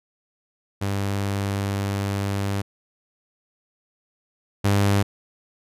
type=tone pair in turn; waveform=sawtooth; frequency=99.5 / 100.37 Hz; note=G2 / G2; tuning=+26 / +41 cents; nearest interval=unison; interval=15 cents; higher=second; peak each=-19 / -13 dBFS; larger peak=second; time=0.81-2.62 / 4.64-5.03 s; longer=first; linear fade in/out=10 ms; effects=resampled to 32000 Hz